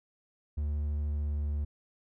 triangle tone with pitch glide, 73.9 to 73.47 Hz, D2 to D2, +11 to +1 cents, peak -27 dBFS, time 0.57-1.65 s, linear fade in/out 10 ms, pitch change -10 cents, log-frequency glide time 1.08-1.3 s, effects none

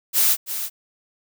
blue noise with echo, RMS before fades -17 dBFS, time 0.13-0.37 s, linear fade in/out 50 ms, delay 330 ms, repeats 1, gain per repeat -10 dB, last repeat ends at 0.7 s, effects none

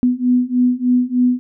sine beating tone pair, 246.7 / 250 Hz, B3 / B3, -2 / +21 cents, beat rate 3.3 Hz, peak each -16 / -15 dBFS, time 0.03-1.39 s, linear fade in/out 0 ms, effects none

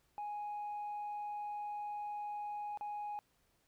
sine tone with dropouts, 830.6 Hz, G#5, in tune, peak -37 dBFS, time 0.18-3.19 s, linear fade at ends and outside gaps 0 ms, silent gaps 2.774-2.81 s, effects tanh soft clip ceiling -37 dBFS + pink hiss -75 dBFS RMS until 3.67 s

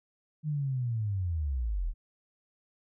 sine linear sweep, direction down, 155.56 to 34.67 Hz, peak -28 dBFS, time 0.43-1.94 s, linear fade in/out 50 ms, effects none

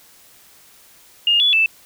sine tone with pitch steps, 2834 / 3423 / 2642 Hz, F7 / A7 / E7, +25 / -48 / +3 cents, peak -12 dBFS, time 1.27-1.66 s, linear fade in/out 2 ms, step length 130 ms, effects white hiss -49 dBFS RMS until 1.85 s

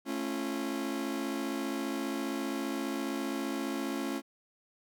40% pulse chord, A augmented, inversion none, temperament just, 220 / 275 / 343.8 Hz, A3 / C#4 / E#4, 0 / -14 / -27 cents, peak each -38 / -34 / -37 dBFS, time 0.05-4.22 s, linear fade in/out 50 ms, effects none

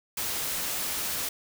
white noise, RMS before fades -31 dBFS, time 0.17-1.29 s, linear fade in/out 5 ms, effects none

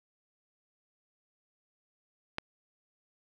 click, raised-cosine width 0.3 ms, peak -16 dBFS, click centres 2.384 s, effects none

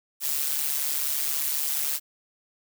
blue noise with amplitude modulation, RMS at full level -24 dBFS, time 0.2-2 s, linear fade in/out 50 ms, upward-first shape sine, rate 144 Hz, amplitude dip 70%, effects none

